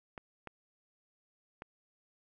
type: clicks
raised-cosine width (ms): 0.5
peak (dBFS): -28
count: 3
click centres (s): 0.178 / 0.473 / 1.621
effects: none